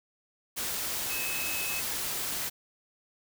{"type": "tone in noise", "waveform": "sine", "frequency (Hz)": 2581, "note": "E7", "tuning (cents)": -37, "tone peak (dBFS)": -35, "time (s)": [1.09, 1.81], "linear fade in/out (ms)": 20, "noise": "white", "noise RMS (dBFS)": -33, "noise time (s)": [0.56, 2.5], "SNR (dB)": -5, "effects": []}